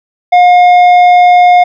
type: tone with tanh clipping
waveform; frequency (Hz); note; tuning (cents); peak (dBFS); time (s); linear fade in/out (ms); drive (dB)
triangle; 715; F5; +41; -3; 0.32-1.64; 10; 12
effects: none